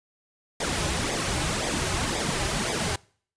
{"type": "noise with flanger", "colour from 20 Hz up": "pink", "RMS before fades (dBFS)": -27, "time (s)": [0.6, 2.96], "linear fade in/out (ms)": 5, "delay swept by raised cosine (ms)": [0.69, 4.39], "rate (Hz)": 1.9, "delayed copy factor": -0.65, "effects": ["noise-tail reverb RT60 0.5 s tail -24 dB re dry", "resampled to 22050 Hz"]}